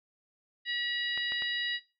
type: harmonic tone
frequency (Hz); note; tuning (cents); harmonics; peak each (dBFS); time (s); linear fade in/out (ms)
963; B5; -44; 2 / 3 / 4 / 5; -33 / -37 / -35 / -44; 0.65-1.8; 50
type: clicks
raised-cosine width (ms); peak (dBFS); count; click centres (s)
0.3; -25; 3; 1.176 / 1.321 / 1.422
effects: noise-tail reverb RT60 0.3 s tail -18 dB re dry